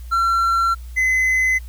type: tone pair in turn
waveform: triangle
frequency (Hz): 1359 / 2036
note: F6 / C7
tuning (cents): -48 / -48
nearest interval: perfect fifth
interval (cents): 700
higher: second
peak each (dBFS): -13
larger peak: neither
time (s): 0.11-0.75 / 0.96-1.59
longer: first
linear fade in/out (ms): 20
effects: added 60 Hz sine -31 dBFS peak until 1.68 s + white hiss -51 dBFS RMS until 1.68 s